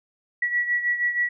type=beating tone pair; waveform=sine; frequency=1935 / 1941.3 Hz; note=B6 / B6; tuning=-36 / -30 cents; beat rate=6.3 Hz; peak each=-22 / -28 dBFS; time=0.42-1.29 s; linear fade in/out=5 ms; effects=none